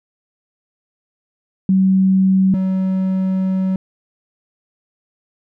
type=tone pair in turn; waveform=sine / triangle; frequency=190 / 188.69 Hz; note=F#3 / F#3; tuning=+46 / +34 cents; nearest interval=unison; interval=12 cents; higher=first; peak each=-10 / -13 dBFS; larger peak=first; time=1.69-2.54 / 2.54-3.76 s; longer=second; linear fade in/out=2 ms; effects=none